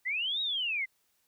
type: linear two-way sweep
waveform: sine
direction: up then down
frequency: 1922 to 3844 to 2011 Hz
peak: -29 dBFS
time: 0.05-0.86 s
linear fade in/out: 20 ms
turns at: 0.41 s
effects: white hiss -73 dBFS RMS until 1.27 s